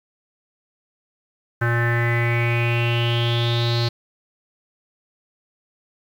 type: tone with low-pass filter sweep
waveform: square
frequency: 118.1 Hz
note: A#2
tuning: 23 cents sharp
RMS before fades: -20 dBFS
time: 1.61-3.89 s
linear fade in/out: 10 ms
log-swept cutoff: 1600 to 4300 Hz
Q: 8.2
effects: 8-bit